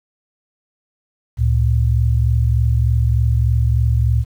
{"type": "tone pair together", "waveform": "sine", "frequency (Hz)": [70.7, 114.03], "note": ["C#2", "A#2"], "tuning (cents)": [35, -38], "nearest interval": "minor sixth", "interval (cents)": 827, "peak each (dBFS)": -15, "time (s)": [1.37, 4.25], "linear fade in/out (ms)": 50, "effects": ["8-bit"]}